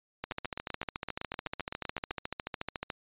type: two click trains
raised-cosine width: 0.3 ms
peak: -18 / -20 dBFS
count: 38 / 15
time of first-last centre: 0.24-2.902 / 0.32-2.108 s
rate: 13.9 / 7.83 Hz
effects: resampled to 8000 Hz